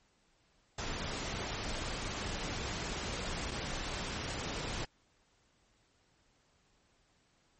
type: noise with dropouts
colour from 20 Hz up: pink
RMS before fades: -38 dBFS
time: 0.78-4.85 s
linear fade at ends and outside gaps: 5 ms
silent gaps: 3.511-3.515 s
effects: pink hiss -71 dBFS RMS until 7.59 s + MP3 32 kbps